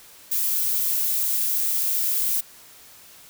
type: noise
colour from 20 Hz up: violet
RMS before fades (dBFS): -23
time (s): 0.31-2.41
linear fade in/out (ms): 10
effects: white hiss -48 dBFS RMS until 3.29 s